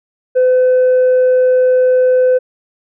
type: tone with tanh clipping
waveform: sine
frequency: 508 Hz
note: B4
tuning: 49 cents sharp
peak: -8 dBFS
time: 0.35-2.39 s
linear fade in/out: 20 ms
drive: 1 dB
effects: none